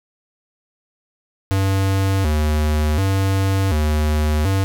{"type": "tone with vibrato", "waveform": "square", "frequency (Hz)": 85.8, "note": "F2", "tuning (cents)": -30, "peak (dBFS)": -16, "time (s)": [1.51, 4.64], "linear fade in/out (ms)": 0, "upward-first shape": "square", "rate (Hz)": 0.68, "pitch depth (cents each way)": 210, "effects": []}